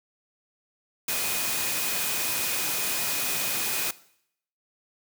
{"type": "tone in noise", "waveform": "sine", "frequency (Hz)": 2489, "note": "D#7", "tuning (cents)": 0, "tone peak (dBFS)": -36, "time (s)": [1.08, 3.91], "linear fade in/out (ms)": 5, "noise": "white", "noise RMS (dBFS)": -28, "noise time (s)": [1.08, 3.91], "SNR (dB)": -11, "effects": ["noise-tail reverb RT60 0.7 s tail -19 dB re dry", "high-pass 100 Hz 12 dB/octave"]}